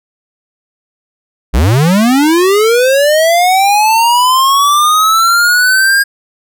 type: linear sweep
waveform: square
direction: up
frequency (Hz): 49.35 to 1629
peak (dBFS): -7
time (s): 1.53-6.04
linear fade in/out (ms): 20
effects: none